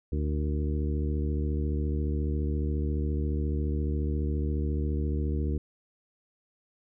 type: harmonic tone with a mistuned harmonic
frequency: 74.4 Hz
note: D2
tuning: 23 cents sharp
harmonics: 1 / 2 / 3 / 4 / 5 / 6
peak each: -27 / -35 / -37 / -37 / -39 / -42 dBFS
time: 0.12-5.58 s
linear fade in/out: 5 ms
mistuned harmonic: 6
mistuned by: +66 cents
effects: none